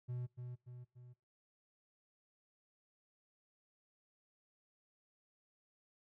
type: tone with echo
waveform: triangle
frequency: 123.47 Hz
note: B2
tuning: in tune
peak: -37 dBFS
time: 0.08-0.27 s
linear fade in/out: 20 ms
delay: 290 ms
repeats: 3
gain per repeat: -5 dB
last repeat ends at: 1.14 s
effects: noise-tail reverb RT60 0.3 s tail -24 dB re dry